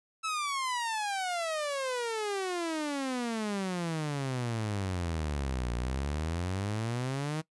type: exponential two-way sweep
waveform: sawtooth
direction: down then up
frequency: 1318.5 to 58.27 to 159.8 Hz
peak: -27 dBFS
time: 0.23-7.42 s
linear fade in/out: 20 ms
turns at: 5.73 s
effects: noise-tail reverb RT60 0.1 s tail -21 dB re dry + resampled to 24000 Hz